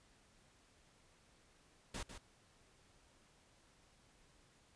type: noise with echo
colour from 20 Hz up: pink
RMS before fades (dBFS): -44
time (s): 1.94-2.03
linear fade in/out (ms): 5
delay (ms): 150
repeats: 1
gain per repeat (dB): -8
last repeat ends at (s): 2.18
effects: pink hiss -69 dBFS RMS until 4.75 s + resampled to 22050 Hz